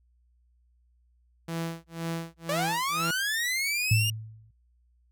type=tone with tremolo; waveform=sawtooth; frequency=165.8 Hz; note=E3; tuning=10 cents sharp; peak=-25 dBFS; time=1.48-3.11 s; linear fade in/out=5 ms; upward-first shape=sine; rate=2 Hz; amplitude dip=100%
type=linear sweep; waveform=sawtooth; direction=up; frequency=554 to 2861 Hz; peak=-23 dBFS; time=2.49-4.1 s; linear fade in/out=2 ms
type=tone with exponential decay; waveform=sine; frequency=110 Hz; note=A2; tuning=in tune; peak=-17 dBFS; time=3.91-4.51 s; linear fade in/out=5 ms; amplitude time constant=130 ms
effects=added 60 Hz sine -62 dBFS peak until 5.11 s